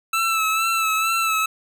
25% pulse tone with vibrato, 1318.5 Hz, E6, in tune, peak -15 dBFS, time 0.13-1.46 s, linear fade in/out 5 ms, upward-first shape sine, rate 2.2 Hz, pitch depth 36 cents each way, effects none

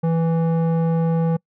square tone with low-pass filter, 164.81 Hz, E3, in tune, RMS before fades -19 dBFS, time 0.03-1.37 s, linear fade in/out 10 ms, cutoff 740 Hz, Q 1, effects noise-tail reverb RT60 0.1 s tail -26 dB re dry

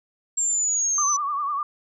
sine linear sweep, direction down, 7459 to 5970 Hz, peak -20 dBFS, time 0.37-1.17 s, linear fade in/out 10 ms
sine tone with vibrato, 1156 Hz, D6, 28 cents flat, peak -23 dBFS, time 0.98-1.63 s, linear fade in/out 2 ms, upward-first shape sine, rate 10 Hz, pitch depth 84 cents each way
effects none

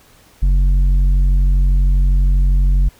triangle tone with tanh clipping, 46.25 Hz, F#1, in tune, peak -11 dBFS, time 0.42-2.89 s, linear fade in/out 10 ms, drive 11 dB, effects pink hiss -49 dBFS RMS until 2.99 s

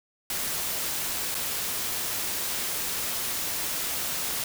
white noise with dropouts, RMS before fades -30 dBFS, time 0.3-4.44 s, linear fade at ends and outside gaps 2 ms, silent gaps 1.345-1.35 s, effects none

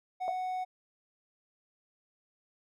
triangle tone, 740 Hz, F#5, in tune, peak -30 dBFS, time 0.2-0.65 s, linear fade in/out 20 ms
sine tone with exponential decay, 682 Hz, F5, 41 cents flat, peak -25 dBFS, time 0.28-0.37 s, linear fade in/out 1 ms, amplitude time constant 18 ms
effects none

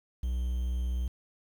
triangle tone with quantisation, 61.74 Hz, B1, in tune, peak -26 dBFS, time 0.23-1.08 s, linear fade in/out 5 ms, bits 9, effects none

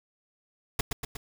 pink noise with echo, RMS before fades -25 dBFS, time 0.79-0.81 s, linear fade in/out 5 ms, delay 120 ms, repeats 3, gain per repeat -4 dB, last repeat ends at 1.17 s, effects none

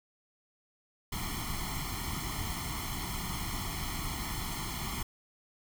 pink noise with comb filter, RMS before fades -36 dBFS, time 1.12-5.03 s, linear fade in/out 5 ms, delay 0.94 ms, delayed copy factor +1, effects none

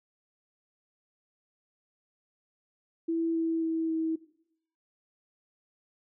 sine tone with pitch steps, 330 / 327.3 / 324.7 / 322.1 Hz, E4 / E4 / E4 / E4, +2 / -12 / -26 / -40 cents, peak -26 dBFS, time 3.08-4.16 s, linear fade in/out 10 ms, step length 270 ms, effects noise-tail reverb RT60 0.7 s tail -18 dB re dry

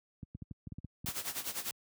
clicks, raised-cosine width 5 ms, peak -29 dBFS, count 10, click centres 0.231 / 0.35 / 0.422 / 0.512 / 0.672 / 0.722 / 0.785 / 0.846 / 1.045 / 1.086 s
white noise with tremolo, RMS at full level -36 dBFS, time 1.06-1.71 s, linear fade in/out 0 ms, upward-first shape sine, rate 10 Hz, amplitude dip 80%
effects high-pass 80 Hz 12 dB/octave

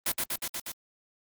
white noise with echo, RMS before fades -27 dBFS, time 0.06-0.12 s, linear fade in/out 5 ms, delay 120 ms, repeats 5, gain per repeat -2 dB, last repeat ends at 0.72 s, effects Opus 32 kbps

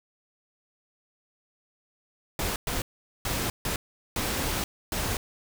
pink noise bursts at uneven times, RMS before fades -29 dBFS, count 6, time 2.39-2.56 / 2.67-2.82 / 3.25-3.5 / 3.65-3.76 / 4.16-4.64 / 4.92-5.17 s, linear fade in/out 2 ms, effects none

